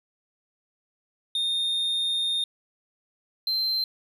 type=tone pair in turn; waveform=triangle; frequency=3662 / 4119 Hz; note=A#7 / C8; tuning=-32 / -28 cents; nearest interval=major second; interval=204 cents; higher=second; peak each=-22 dBFS; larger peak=neither; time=1.35-2.44 / 3.47-3.84 s; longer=first; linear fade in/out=2 ms; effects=resampled to 32000 Hz